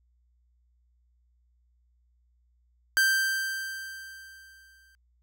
45% pulse tone with exponential decay, 1568 Hz, G6, in tune, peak -19 dBFS, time 2.97-4.95 s, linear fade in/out 0 ms, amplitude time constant 430 ms, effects added 60 Hz sine -64 dBFS peak until 5.22 s

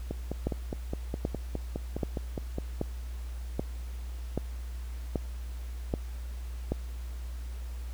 two click trains, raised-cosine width 2 ms, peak -19 / -15 dBFS, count 13 / 9, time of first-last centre 0.11-2.584 / 0.47-6.72 s, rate 4.85 / 1.28 Hz, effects added 60 Hz sine -35 dBFS peak until 7.93 s + pink hiss -54 dBFS RMS until 7.93 s

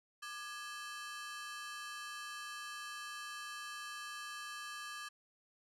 sawtooth ring-modulated tone, 1431 Hz, F6, 42 cents sharp, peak -37 dBFS, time 0.22-5.09 s, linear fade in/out 10 ms, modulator 240 Hz, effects low-pass 11000 Hz 12 dB/octave

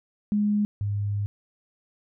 sine tone pair in turn, 207.7 / 102.12 Hz, G#3 / G#2, 0 / -29 cents, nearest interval octave, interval 1229 cents, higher first, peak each -20 / -24 dBFS, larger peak first, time 0.32-0.65 / 0.81-1.26 s, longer second, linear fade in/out 0 ms, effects none

